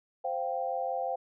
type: chord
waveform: sine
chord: C suspended fourth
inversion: none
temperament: equal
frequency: 523.3 / 698.5 / 784 Hz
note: C5 / F5 / G5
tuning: 0 / 0 / 0 cents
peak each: -34 dBFS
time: 0.24-1.16 s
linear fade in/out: 10 ms
effects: none